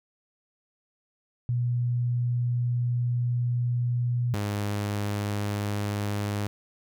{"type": "tone pair in turn", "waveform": ["sine", "sawtooth"], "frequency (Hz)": [121.5, 102.8], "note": ["B2", "G#2"], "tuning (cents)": [-28, -17], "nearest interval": "minor third", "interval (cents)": 289, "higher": "first", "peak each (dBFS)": -23, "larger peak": "neither", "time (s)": [[1.49, 4.34], [4.34, 6.47]], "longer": "first", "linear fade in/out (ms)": 0, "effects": []}